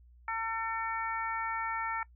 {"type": "harmonic tone", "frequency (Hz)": 450, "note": "A4", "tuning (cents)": 39, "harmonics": [2, 3, 4, 5], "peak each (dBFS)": [-35, -36, -40, -40], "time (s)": [0.28, 2.03], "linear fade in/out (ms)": 2, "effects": ["noise-tail reverb RT60 0.1 s tail -22 dB re dry", "added 60 Hz sine -55 dBFS peak until 2.15 s"]}